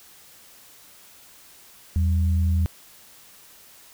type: tone pair together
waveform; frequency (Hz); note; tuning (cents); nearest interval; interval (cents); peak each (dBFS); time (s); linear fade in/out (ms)
sine; 82.41 / 192.08; E2 / G3; 0 / -35; octave + minor third; 1465; -18 / -30; 1.96-2.66; 0
effects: white hiss -50 dBFS RMS until 3.93 s